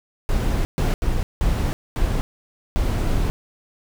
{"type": "noise bursts at uneven times", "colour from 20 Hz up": "brown", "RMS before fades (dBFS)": -20, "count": 6, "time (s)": [[0.29, 0.65], [0.78, 0.94], [1.02, 1.23], [1.41, 1.73], [1.96, 2.21], [2.76, 3.3]], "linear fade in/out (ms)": 0, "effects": []}